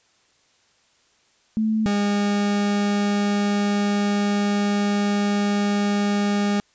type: tone pair in turn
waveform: sine / 40% pulse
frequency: 218.6 / 203.9 Hz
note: A3 / G#3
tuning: -11 / -32 cents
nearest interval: minor second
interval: 121 cents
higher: first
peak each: -18 dBFS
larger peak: neither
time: 1.57-1.86 / 1.86-6.6 s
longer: second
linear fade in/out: 0 ms
effects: white hiss -61 dBFS RMS until 6.74 s + resampled to 16000 Hz